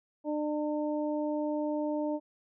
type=harmonic tone; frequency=300 Hz; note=D4; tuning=37 cents sharp; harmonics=1 / 2 / 3; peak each=-31 / -33 / -40 dBFS; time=0.24-2.2 s; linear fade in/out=50 ms; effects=none